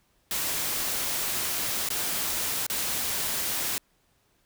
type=noise with dropouts; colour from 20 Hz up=white; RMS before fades=-29 dBFS; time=0.31-3.78 s; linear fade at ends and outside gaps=1 ms; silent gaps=1.889-1.903 / 2.666-2.699 s; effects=pink hiss -68 dBFS RMS until 4.45 s